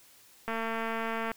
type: click train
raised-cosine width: 0.5 ms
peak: -19 dBFS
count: 190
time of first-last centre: 0.48-1.316 s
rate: 226 Hz
effects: white hiss -58 dBFS RMS until 1.36 s